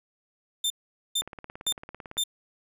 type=tone bursts; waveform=sawtooth; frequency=3584 Hz; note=A7; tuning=31 cents sharp; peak=-21 dBFS; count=4; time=0.64-2.238 s; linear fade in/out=5 ms; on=62 ms; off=450 ms
type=click train; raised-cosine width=0.5 ms; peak=-25 dBFS; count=18; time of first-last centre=1.22-2.17 s; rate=17.9 Hz
effects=resampled to 32000 Hz